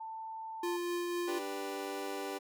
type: tone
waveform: sine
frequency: 889 Hz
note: A5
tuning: 18 cents sharp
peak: -40 dBFS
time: 0-0.77 s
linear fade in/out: 10 ms
type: tone with tremolo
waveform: square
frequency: 349.2 Hz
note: F4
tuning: in tune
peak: -33 dBFS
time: 0.63-1.39 s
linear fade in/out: 5 ms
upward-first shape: triangle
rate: 4 Hz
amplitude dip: 25%
type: chord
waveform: 25% pulse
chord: G major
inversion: second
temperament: equal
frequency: 293.7 / 392 / 493.9 Hz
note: D4 / G4 / B4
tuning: 0 / 0 / 0 cents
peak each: -39 / -36 / -40 dBFS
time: 1.27-2.39 s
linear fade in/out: 20 ms
effects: none